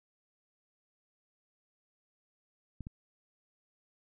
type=clicks; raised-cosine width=5 ms; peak=-29 dBFS; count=2; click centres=2.807 / 2.869 s; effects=none